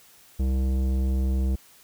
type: tone with tanh clipping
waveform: sine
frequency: 65.41 Hz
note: C2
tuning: in tune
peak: -23 dBFS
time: 0.39-1.56 s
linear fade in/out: 10 ms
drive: 14 dB
effects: white hiss -54 dBFS RMS until 1.83 s